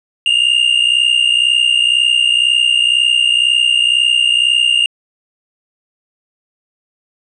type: tone pair together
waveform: triangle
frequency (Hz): 2786 / 2848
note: F7 / F7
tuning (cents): -5 / +33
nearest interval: unison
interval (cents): 38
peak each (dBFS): -11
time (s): 0.26-4.86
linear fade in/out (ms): 2
effects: resampled to 24000 Hz